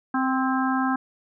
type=harmonic tone with a mistuned harmonic; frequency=261.6 Hz; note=C4; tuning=in tune; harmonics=1 / 3 / 4 / 5 / 6; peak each=-23 / -28 / -29 / -30 / -31 dBFS; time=0.14-0.96 s; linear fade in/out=5 ms; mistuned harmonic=6; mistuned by=+33 cents; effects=none